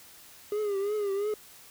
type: tone with vibrato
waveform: triangle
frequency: 407.8 Hz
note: G#4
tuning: 32 cents flat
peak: -25 dBFS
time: 0.52-1.34 s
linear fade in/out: 2 ms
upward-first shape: triangle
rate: 2.9 Hz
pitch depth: 94 cents each way
effects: white hiss -52 dBFS RMS until 1.7 s

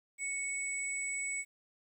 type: tone pair together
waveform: sine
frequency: 2217 / 7900 Hz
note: C#7 / B8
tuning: 0 / 0 cents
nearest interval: octave + minor seventh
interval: 2200 cents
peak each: -36 / -38 dBFS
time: 0.18-1.45 s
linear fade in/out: 50 ms
effects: 11-bit

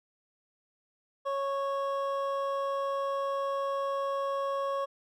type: tone pair together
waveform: triangle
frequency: 551.8 / 1105 Hz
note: C#5 / C#6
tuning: -8 / -6 cents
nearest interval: octave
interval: 1202 cents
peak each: -29 / -31 dBFS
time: 1.25-4.86 s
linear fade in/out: 20 ms
effects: none

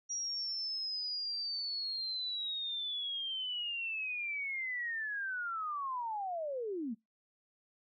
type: linear sweep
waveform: sine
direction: down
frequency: 5730 to 206.4 Hz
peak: -35 dBFS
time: 0.09-6.95 s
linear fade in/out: 20 ms
effects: noise-tail reverb RT60 0.2 s tail -26 dB re dry

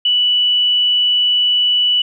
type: tone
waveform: sine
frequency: 2960 Hz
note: F#7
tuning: in tune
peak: -11 dBFS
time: 0.05-2.02 s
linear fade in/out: 5 ms
effects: none

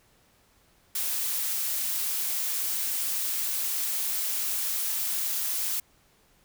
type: noise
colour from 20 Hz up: blue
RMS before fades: -29 dBFS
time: 0.95-5.8 s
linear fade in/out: 5 ms
effects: pink hiss -63 dBFS RMS until 6.44 s

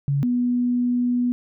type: tone pair in turn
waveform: sine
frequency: 140.7 / 244.9 Hz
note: C#3 / B3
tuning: +26 / -14 cents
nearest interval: minor seventh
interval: 960 cents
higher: second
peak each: -18 dBFS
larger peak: neither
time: 0.08-0.23 / 0.23-1.32 s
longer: second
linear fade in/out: 0 ms
effects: none

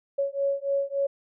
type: beating tone pair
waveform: sine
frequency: 554.4 / 557.9 Hz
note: C#5 / C#5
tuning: 0 / +11 cents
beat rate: 3.5 Hz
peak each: -27 dBFS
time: 0.18-1.07 s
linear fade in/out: 10 ms
effects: none

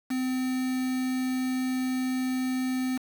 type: tone with quantisation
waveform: triangle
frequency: 257 Hz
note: C4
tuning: 31 cents flat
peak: -24 dBFS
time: 0.1-2.98 s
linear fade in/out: 10 ms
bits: 6
effects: none

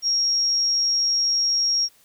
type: tone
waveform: sine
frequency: 5588 Hz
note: F8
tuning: in tune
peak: -18 dBFS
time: 0.02-1.89 s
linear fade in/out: 50 ms
effects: white hiss -57 dBFS RMS until 2.04 s

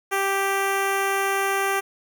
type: tone with notch filter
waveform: 10% pulse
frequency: 392 Hz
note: G4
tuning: in tune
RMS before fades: -23 dBFS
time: 0.11-1.81 s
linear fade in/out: 20 ms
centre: 4900 Hz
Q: 1.8
effects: 9-bit

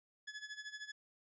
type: tone with tremolo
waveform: sawtooth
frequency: 1705 Hz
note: G#6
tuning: 45 cents sharp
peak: -39 dBFS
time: 0.27-0.92 s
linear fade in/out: 10 ms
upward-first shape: sine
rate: 13 Hz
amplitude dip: 80%
effects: resampled to 16000 Hz

